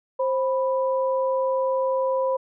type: tone pair together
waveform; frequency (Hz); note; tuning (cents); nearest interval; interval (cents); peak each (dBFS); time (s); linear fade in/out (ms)
sine; 527.4 / 987.8; C5 / B5; +14 / 0; major seventh; 1086; -21 / -27; 0.19-2.37; 10
effects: none